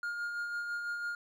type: tone with tremolo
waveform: triangle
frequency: 1417 Hz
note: F6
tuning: 25 cents sharp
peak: -31 dBFS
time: 0.03-1.15 s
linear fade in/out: 2 ms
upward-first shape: sine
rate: 6 Hz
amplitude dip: 35%
effects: none